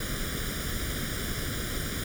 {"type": "noise with comb filter", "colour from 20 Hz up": "pink", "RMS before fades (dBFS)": -32, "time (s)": [0, 2.04], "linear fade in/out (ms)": 5, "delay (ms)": 0.57, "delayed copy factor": 0.85, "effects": []}